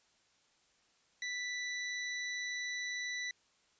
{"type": "tone", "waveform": "sawtooth", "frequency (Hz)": 1975.5, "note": "B6", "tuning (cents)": 0, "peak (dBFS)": -33, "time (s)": [1.22, 3.31], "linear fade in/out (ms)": 2, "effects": ["white hiss -71 dBFS RMS until 3.79 s", "resampled to 16000 Hz"]}